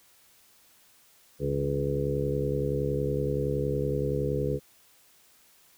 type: harmonic tone with a mistuned harmonic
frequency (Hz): 70.7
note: C#2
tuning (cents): +35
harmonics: 1 / 2 / 3 / 4 / 5 / 6 / 7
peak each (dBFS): -36 / -30 / -40 / -36 / -37 / -31 / -32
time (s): 1.39-4.6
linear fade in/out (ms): 50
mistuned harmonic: 3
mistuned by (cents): -51
effects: white hiss -60 dBFS RMS until 5.77 s